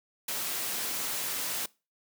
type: noise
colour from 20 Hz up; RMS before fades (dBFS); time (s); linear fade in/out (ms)
white; -33; 0.28-1.66; 5
effects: noise-tail reverb RT60 0.3 s tail -23 dB re dry + high-pass 150 Hz 12 dB/octave